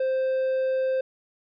triangle tone, 523.3 Hz, C5, in tune, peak -20 dBFS, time 0-1.01 s, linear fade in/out 5 ms, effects resampled to 11025 Hz

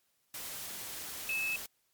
sine tone in noise, 2600 Hz, E7, 24 cents flat, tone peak -31 dBFS, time 1.29-1.56 s, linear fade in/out 2 ms, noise white, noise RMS -42 dBFS, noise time 0.34-1.66 s, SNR +8 dB, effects white hiss -75 dBFS RMS until 1.93 s + MP3 96 kbps

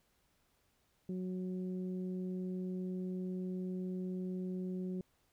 sine tone with frequency modulation, 184 Hz, F#3, 9 cents flat, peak -35 dBFS, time 1.09-5.01 s, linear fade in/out 2 ms, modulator 184 Hz, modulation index 0.78, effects pink hiss -75 dBFS RMS until 5.32 s

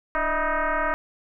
sine tone with frequency modulation, 294.8 Hz, D4, 7 cents sharp, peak -21 dBFS, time 0.15-0.94 s, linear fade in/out 0 ms, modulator 314 Hz, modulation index 5, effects none

